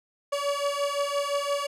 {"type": "beating tone pair", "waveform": "30% pulse", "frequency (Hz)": [566, 571.8], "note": ["C#5", "D5"], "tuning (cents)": [36, -46], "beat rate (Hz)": 5.8, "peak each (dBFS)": -26, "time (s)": [0.32, 1.67], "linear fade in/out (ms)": 10, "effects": ["low-pass 10000 Hz 12 dB/octave"]}